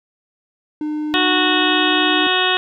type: tone with pitch glide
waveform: triangle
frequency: 302.9 to 305 Hz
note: D#4 to D#4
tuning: -46 to -34 cents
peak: -18 dBFS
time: 0.81-2.27 s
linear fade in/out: 2 ms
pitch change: +12 cents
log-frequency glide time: 0.93-1.65 s
type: harmonic tone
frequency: 368.3 Hz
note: F#4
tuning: 8 cents flat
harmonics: 1 / 2 / 3 / 4 / 5 / 7 / 8 / 9 / 10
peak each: -23 / -23 / -23 / -23 / -23 / -23 / -23 / -23 / -23 dBFS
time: 1.14-2.57 s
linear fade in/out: 0 ms
effects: none